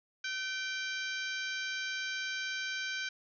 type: harmonic tone with a mistuned harmonic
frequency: 784 Hz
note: G5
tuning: in tune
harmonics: 2 / 3 / 4 / 5 / 6 / 7 / 8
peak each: -37 / -41 / -43 / -45 / -47 / -48 / -49 dBFS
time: 0.24-3.09 s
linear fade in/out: 5 ms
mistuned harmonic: 2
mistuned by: -44 cents
effects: none